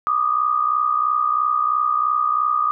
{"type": "tone pair together", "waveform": "sine", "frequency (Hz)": [1174.7, 1237.7], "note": ["D6", "D#6"], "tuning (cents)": [0, -9], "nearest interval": "minor second", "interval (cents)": 91, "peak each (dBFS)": [-21, -18], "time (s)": [0.07, 2.71], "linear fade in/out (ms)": 0, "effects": []}